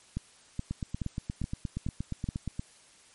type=two click trains; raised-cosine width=5 ms; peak=-20 / -19 dBFS; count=17 / 6; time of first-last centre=0.71-2.595 / 0.17-2.289 s; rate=8.49 / 2.36 Hz; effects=white hiss -58 dBFS RMS until 3.14 s + MP3 48 kbps